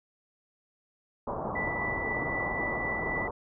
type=low-pass noise; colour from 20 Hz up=white; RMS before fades=-34 dBFS; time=1.27-3.31 s; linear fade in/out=5 ms; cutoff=1100 Hz; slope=48 dB/octave
type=tone with tremolo; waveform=sine; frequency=1976 Hz; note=B6; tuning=in tune; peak=-30 dBFS; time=1.55-3.28 s; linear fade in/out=10 ms; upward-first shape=sine; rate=3.9 Hz; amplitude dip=30%
effects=none